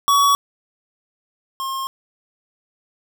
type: tone pair in turn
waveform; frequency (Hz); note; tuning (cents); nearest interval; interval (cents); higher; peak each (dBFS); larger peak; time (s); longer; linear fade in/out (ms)
square; 1128 / 1070.6; C#6 / C6; +30 / +39; minor second; 91; first; -13 / -24; first; 0.08-0.35 / 1.6-1.87; neither; 0
effects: none